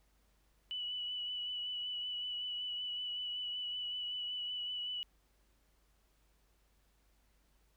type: tone with vibrato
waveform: sine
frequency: 2960 Hz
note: F#7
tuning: in tune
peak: -37 dBFS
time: 0.71-5.03 s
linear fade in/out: 0 ms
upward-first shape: sine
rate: 5.3 Hz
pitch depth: 20 cents each way
effects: added 50 Hz sine -70 dBFS peak until 7.76 s + pink hiss -75 dBFS RMS until 7.76 s